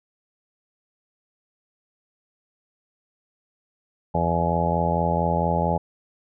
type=harmonic tone; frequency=84.4 Hz; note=E2; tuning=41 cents sharp; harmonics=1 / 2 / 3 / 4 / 5 / 6 / 7 / 8 / 9 / 10; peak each=-28 / -25 / -34 / -37 / -32 / -30 / -28 / -30 / -34 / -25 dBFS; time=4.14-5.78 s; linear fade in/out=10 ms; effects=none